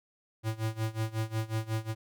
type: tone with tremolo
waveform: square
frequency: 110.7 Hz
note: A2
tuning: 11 cents sharp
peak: -28 dBFS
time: 0.43-1.95 s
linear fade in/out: 50 ms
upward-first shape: sine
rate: 5.5 Hz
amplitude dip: 90%
effects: none